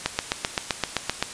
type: click train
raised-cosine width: 0.2 ms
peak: -4 dBFS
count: 10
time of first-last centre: 0.06-1.226 s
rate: 7.72 Hz
effects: white hiss -37 dBFS RMS until 1.33 s + resampled to 22050 Hz